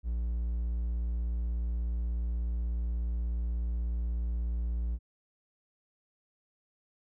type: tone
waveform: triangle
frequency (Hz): 58.27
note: A#1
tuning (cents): 0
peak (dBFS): -27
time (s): 0.03-4.99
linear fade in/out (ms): 50
effects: none